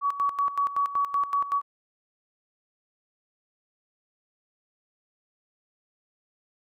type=tone with tremolo; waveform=sine; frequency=1131 Hz; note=C#6; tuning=34 cents sharp; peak=-21 dBFS; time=0.01-1.62 s; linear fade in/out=50 ms; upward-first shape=square; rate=5.3 Hz; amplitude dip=75%; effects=none